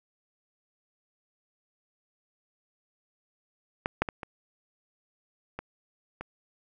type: clicks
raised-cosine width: 0.5 ms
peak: -12 / -8 / -17 / -22 / -20 / -22 dBFS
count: 6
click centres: 3.859 / 4.02 / 4.088 / 4.232 / 5.59 / 6.21 s
effects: none